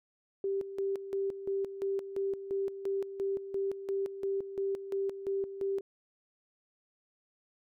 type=tone with tremolo; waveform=sine; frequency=392 Hz; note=G4; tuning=in tune; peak=-29 dBFS; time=0.44-5.81 s; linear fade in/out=2 ms; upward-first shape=square; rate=2.9 Hz; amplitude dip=70%; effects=none